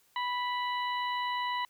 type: harmonic tone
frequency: 986 Hz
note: B5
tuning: 3 cents flat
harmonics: 1 / 2 / 3 / 4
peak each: -31 / -37 / -41 / -43 dBFS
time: 0.16-1.65 s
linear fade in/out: 2 ms
effects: white hiss -67 dBFS RMS until 1.69 s